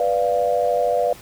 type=chord; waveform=sine; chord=B diminished; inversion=none; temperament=equal; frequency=493.9 / 587.3 / 698.5 Hz; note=B4 / D5 / F5; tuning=0 / 0 / 0 cents; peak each=-21 dBFS; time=0-1.13 s; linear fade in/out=2 ms; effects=pink hiss -43 dBFS RMS until 1.21 s